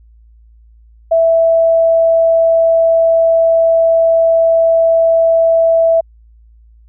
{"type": "tone", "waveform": "sine", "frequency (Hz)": 659, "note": "E5", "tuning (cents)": -1, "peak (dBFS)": -7, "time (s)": [1.11, 6.01], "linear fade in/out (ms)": 10, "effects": ["added 56 Hz sine -41 dBFS peak until 6.88 s"]}